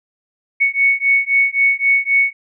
sine beating tone pair, 2217 / 2220.8 Hz, C#7 / C#7, 0 / +3 cents, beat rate 3.8 Hz, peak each -15 dBFS, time 0.6-2.33 s, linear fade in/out 20 ms, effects none

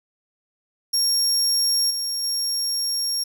30% pulse tone with level steps, 5560 Hz, F8, 9 cents flat, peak -14 / -20 / -18 dBFS, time 0.93-3.24 s, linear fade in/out 10 ms, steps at 1.9 / 2.23 s, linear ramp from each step 10 ms, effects 9-bit

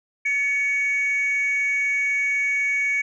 sine tone pair together, 1724 / 2238 Hz, A6 / C#7, -36 / +16 cents, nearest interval perfect fourth, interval 452 cents, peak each -29 / -18 dBFS, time 0.25-3.02 s, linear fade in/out 10 ms, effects tanh soft clip ceiling -17 dBFS

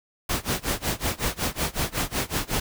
pink noise with tremolo, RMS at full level -24 dBFS, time 0.29-2.6 s, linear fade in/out 5 ms, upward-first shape sine, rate 5.4 Hz, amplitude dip 95%, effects none

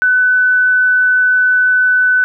sine tone, 1501 Hz, F#6, 24 cents sharp, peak -8 dBFS, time 0.02-2.24 s, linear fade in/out 0 ms, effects none

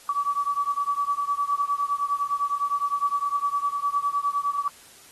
sine beating tone pair, 1142 / 1151.8 Hz, D6 / D6, -49 / -34 cents, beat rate 9.8 Hz, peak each -25 / -26 dBFS, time 0.09-4.68 s, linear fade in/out 2 ms, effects white hiss -50 dBFS RMS until 5.11 s + AAC 32 kbps

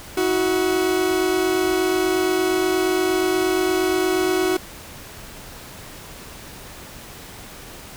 40% pulse tone pair together, 321.5 / 370 Hz, E4 / F#4, -43 / 0 cents, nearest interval major second, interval 243 cents, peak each -23 / -18 dBFS, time 0.17-4.57 s, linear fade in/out 5 ms, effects pink hiss -39 dBFS RMS until 7.96 s

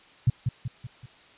sine tone with echo, 122.7 Hz, B2, 11 cents flat, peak -15 dBFS, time 0.27-0.3 s, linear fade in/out 5 ms, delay 190 ms, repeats 4, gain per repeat -6 dB, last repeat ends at 1.06 s, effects white hiss -54 dBFS RMS until 1.37 s + resampled to 8000 Hz

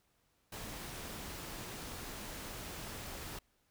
pink noise, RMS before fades -45 dBFS, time 0.52-3.39 s, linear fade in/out 5 ms, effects pink hiss -75 dBFS RMS until 3.7 s

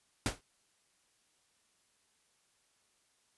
pink noise with exponential decay, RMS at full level -28 dBFS, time 0.26-0.41 s, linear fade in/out 1 ms, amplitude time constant 31 ms, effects white hiss -73 dBFS RMS until 3.37 s + resampled to 24000 Hz

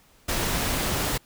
pink noise, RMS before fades -26 dBFS, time 0.28-1.18 s, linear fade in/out 10 ms, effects pink hiss -58 dBFS RMS until 1.25 s

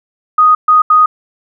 sine tone bursts at uneven times, 1244.5 Hz, D#6, in tune, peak -4 dBFS, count 3, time 0.38-0.55 / 0.68-0.82 / 0.9-1.06 s, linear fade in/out 5 ms, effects none

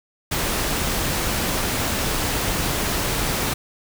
pink noise, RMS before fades -23 dBFS, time 0.31-3.54 s, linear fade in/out 10 ms, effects none

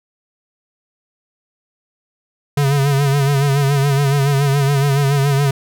square tone with vibrato, 140 Hz, C#3, 18 cents sharp, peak -13 dBFS, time 2.57-5.51 s, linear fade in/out 5 ms, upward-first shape sine, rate 7.1 Hz, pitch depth 58 cents each way, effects none

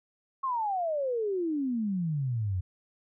sine exponential sweep, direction down, 1098 to 87.5 Hz, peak -27 dBFS, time 0.43-2.61 s, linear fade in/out 10 ms, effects none

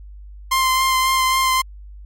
sawtooth tone with vibrato, 1046.5 Hz, C6, in tune, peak -11 dBFS, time 0.51-1.62 s, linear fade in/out 10 ms, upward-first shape sine, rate 3.7 Hz, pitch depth 16 cents each way, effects added 50 Hz sine -35 dBFS peak until 2.05 s + MP3 64 kbps

